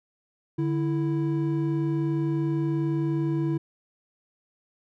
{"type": "tone pair together", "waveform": "triangle", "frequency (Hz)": [146.82, 329.6], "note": ["D3", "E4"], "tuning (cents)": [0, 0], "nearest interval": "octave + major second", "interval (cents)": 1400, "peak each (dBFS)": -24, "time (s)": [0.58, 3.58], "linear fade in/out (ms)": 10, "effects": []}